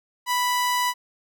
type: tone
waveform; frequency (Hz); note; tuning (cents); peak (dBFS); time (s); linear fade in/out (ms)
sawtooth; 987.8; B5; 0; -17; 0.26-0.94; 50
effects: none